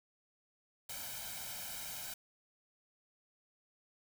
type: noise with comb filter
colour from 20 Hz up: white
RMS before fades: -44 dBFS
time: 0.89-2.14 s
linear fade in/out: 5 ms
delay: 1.3 ms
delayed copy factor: +0.85
effects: none